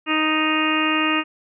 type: harmonic tone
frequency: 311.1 Hz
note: D#4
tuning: in tune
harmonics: 1 / 2 / 3 / 4 / 5 / 6 / 7 / 8 / 9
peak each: -22 / -32 / -30 / -24 / -33 / -27 / -32 / -25 / -25 dBFS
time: 0.06-1.24 s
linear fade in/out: 50 ms
effects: none